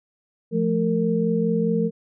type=tone cluster; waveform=sine; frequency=173.4 / 218.2 / 458.7 Hz; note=F3 / A3 / A#4; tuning=-12 / -14 / -28 cents; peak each=-23 dBFS; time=0.51-1.91 s; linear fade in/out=50 ms; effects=none